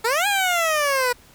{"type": "exponential two-way sweep", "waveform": "15% pulse", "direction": "up then down", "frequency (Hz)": [431.1, 830.6, 482.9], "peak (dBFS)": -12, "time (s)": [0.04, 1.13], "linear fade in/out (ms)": 10, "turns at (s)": 0.27, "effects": ["pink hiss -51 dBFS RMS until 1.34 s"]}